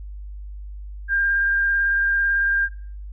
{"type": "tone with vibrato", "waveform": "sine", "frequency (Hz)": 1600, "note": "G6", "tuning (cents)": 35, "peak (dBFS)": -17, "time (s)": [1.08, 2.69], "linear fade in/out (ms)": 50, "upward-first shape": "triangle", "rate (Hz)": 18, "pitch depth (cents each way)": 14, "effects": ["noise-tail reverb RT60 0.6 s tail -24 dB re dry", "added 50 Hz sine -32 dBFS peak until 3.12 s"]}